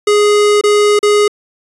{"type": "tone with dropouts", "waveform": "square", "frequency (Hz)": 415.3, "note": "G#4", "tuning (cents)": 0, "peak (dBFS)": -8, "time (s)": [0.07, 1.28], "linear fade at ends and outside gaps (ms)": 5, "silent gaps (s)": [[0.612, 0.637], [0.991, 1.029]], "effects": ["resampled to 24000 Hz"]}